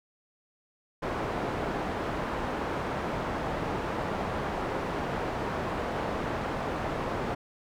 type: low-pass noise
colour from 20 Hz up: white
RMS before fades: -32 dBFS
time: 1.02-7.35 s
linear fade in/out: 10 ms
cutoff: 910 Hz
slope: 12 dB/octave
effects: none